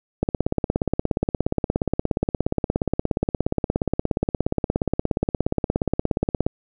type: click train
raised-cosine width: 2 ms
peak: -6 dBFS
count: 107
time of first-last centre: 0.23-6.465 s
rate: 17 Hz
effects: none